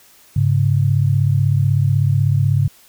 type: tone pair together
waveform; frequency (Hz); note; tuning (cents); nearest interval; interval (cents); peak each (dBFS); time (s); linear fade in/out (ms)
sine; 102.45 / 138.59; G#2 / C#3; -23 / 0; perfect fourth; 523; -15; 0.36-2.68; 5
effects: white hiss -49 dBFS RMS until 2.88 s